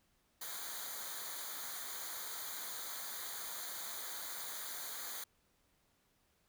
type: noise with comb filter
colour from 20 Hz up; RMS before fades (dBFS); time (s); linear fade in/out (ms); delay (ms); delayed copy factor
white; -44; 0.41-5.24; 5; 0.37; -0.85
effects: pink hiss -75 dBFS RMS until 6.48 s